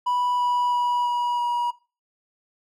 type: tone with pitch steps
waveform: triangle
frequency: 984 / 978.3 / 972.7 / 967.1 / 961.5 Hz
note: B5 / B5 / B5 / B5 / B5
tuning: -7 / -17 / -27 / -37 / -47 cents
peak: -19 dBFS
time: 0.06-1.71 s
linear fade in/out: 10 ms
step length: 330 ms
effects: noise-tail reverb RT60 0.3 s tail -18 dB re dry